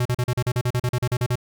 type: tone bursts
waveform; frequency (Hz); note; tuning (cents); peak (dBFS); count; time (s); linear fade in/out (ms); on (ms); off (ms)
square; 123.47; B2; 0; -20; 15; 0-1.356; 5; 54; 39
effects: none